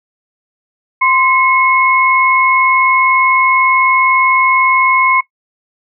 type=tone pair together; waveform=sine; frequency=1041 / 2181 Hz; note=C6 / C#7; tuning=-9 / -29 cents; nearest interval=octave + minor second; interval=1280 cents; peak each=-11 dBFS; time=1.01-5.21 s; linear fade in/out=10 ms; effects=noise-tail reverb RT60 0.1 s tail -18 dB re dry